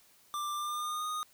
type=tone with pitch glide; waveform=square; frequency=1183 to 1236.8 Hz; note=D6 to D#6; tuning=+12 to -11 cents; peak=-34 dBFS; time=0.34-1.23 s; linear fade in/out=0 ms; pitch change=+77 cents; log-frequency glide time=0.54-1.07 s; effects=white hiss -63 dBFS RMS until 1.33 s